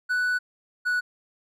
triangle tone pair in turn, 1485 / 1473.9 Hz, F#6 / F#6, +6 / -7 cents, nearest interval unison, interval 13 cents, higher first, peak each -20 dBFS, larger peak neither, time 0.09-0.39 / 0.85-1.01 s, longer first, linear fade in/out 20 ms, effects none

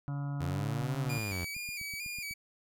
harmonic tone, 141.9 Hz, C#3, 41 cents sharp, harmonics 1 / 2 / 4 / 5 / 6 / 7 / 8 / 9 / 10, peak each -33 / -44 / -55 / -51 / -59 / -54 / -61 / -54 / -56 dBFS, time 0.08-1.18 s, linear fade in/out 0 ms
sawtooth linear two-way sweep, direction up then down, 82.41 to 134.8 to 82.41 Hz, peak -31 dBFS, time 0.4-1.45 s, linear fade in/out 10 ms, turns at 0.98 s
click train, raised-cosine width 5 ms, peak -38 dBFS, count 13, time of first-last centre 0.82-2.311 s, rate 8.05 Hz
sawtooth tone with vibrato, 2349 Hz, D7, in tune, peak -34 dBFS, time 1.09-2.34 s, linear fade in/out 10 ms, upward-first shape square, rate 2.2 Hz, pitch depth 52 cents each way
effects none

